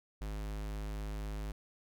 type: tone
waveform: square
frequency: 52 Hz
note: G#1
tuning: 3 cents sharp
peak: -38 dBFS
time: 0.21-1.52 s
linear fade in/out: 5 ms
effects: none